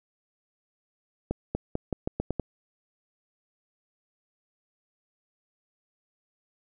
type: accelerating click train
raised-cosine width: 2 ms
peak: -14 dBFS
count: 8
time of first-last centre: 1.31-2.397 s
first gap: 240 ms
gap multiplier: 0.85
effects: none